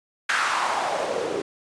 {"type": "noise with band-pass filter sweep", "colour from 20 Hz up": "white", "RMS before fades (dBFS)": -25, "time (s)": [0.29, 1.42], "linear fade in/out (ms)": 5, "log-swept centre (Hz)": [1600, 360], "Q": 2.9, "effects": ["resampled to 22050 Hz"]}